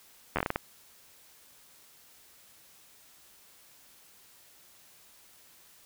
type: slowing click train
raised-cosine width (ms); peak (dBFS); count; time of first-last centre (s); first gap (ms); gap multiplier
0.5; -13; 8; 0.36-0.559; 11; 1.31
effects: white hiss -58 dBFS RMS until 5.85 s